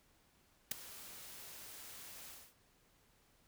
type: noise with ADSR envelope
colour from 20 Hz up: white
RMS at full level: -33 dBFS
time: 0.71-2.54 s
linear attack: 6 ms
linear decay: 7 ms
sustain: -19 dB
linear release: 240 ms
effects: pink hiss -71 dBFS RMS until 3.47 s